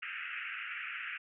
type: band-pass noise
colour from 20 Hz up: white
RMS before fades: -41 dBFS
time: 0.02-1.18 s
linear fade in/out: 10 ms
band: 1300 to 2800 Hz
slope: 96 dB/octave
effects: none